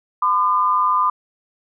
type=tone pair together; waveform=sine; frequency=1015.1 / 1208 Hz; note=B5 / D6; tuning=+47 / +48 cents; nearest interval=minor third; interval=301 cents; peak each=-17 dBFS; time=0.22-1.1 s; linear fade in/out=5 ms; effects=none